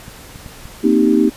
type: clicks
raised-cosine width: 5 ms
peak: -23 dBFS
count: 4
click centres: 0.082 / 0.359 / 0.462 / 0.655 s
type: chord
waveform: sine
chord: C minor seventh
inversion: third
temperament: equal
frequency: 233.1 / 261.6 / 311.1 / 392 Hz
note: Bb3 / C4 / Eb4 / G4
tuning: 0 / 0 / 0 / 0 cents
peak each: -15 / -16 / -14 / -17 dBFS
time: 0.83-1.3 s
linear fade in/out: 20 ms
effects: pink hiss -38 dBFS RMS until 1.36 s + resampled to 32000 Hz